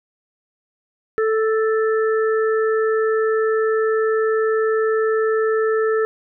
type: harmonic tone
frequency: 440 Hz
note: A4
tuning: in tune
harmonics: 1 / 3 / 4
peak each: -16 / -26 / -28 dBFS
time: 1.18-6.05 s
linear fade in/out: 0 ms
effects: none